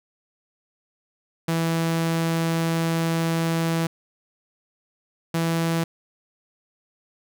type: tone pair in turn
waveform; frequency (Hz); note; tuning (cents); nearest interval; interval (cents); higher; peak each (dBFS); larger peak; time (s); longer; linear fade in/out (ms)
sawtooth; 164.81 / 165.43; E3 / E3; 0 / +6; unison; 6; second; -17; neither; 1.48-3.87 / 5.34-5.84; first; 5
effects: none